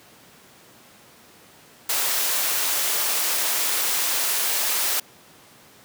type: high-pass noise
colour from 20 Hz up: white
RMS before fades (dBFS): -23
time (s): 1.89-5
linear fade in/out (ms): 5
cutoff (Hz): 440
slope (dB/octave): 12
effects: pink hiss -50 dBFS RMS until 5.84 s + high-pass 150 Hz 12 dB/octave